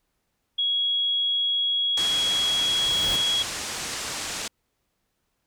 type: tone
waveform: sine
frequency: 3322 Hz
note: G#7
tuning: in tune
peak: -21 dBFS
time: 0.58-3.43 s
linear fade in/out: 10 ms
type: low-pass noise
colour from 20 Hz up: white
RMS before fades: -32 dBFS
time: 1.97-4.48 s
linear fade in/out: 5 ms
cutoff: 8100 Hz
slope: 24 dB/octave
type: noise with exponential growth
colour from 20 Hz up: pink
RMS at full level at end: -30 dBFS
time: 2.33-3.16 s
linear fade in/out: 0 ms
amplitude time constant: 180 ms
effects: pink hiss -75 dBFS RMS until 5.46 s